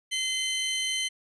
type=tone pair together; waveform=sawtooth; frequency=2064 / 3074 Hz; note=C7 / G7; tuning=-24 / -35 cents; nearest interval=perfect fifth; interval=689 cents; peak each=-28 / -25 dBFS; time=0.11-1.09 s; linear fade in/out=20 ms; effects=resampled to 22050 Hz